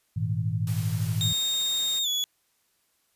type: chord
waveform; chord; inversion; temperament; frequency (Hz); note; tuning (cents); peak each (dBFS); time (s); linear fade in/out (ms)
sine; Ab suspended second; none; equal with one note detuned; 103.83 / 116.54 / 159.48; Ab2 / Bb2 / Eb3; 0 / 0 / +43; -28 / -29 / -30; 0.16-1.33; 10
type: noise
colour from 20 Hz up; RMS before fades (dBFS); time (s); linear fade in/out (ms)
white; -41; 0.67-1.99; 2
type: tone with pitch glide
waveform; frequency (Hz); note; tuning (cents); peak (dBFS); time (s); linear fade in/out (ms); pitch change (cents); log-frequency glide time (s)
35% pulse; 3700 to 3393; A#7 to G#7; -14 to +36; -23; 1.21-2.24; 0; -150; 2.03-2.08
effects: white hiss -70 dBFS RMS until 3.15 s + resampled to 32000 Hz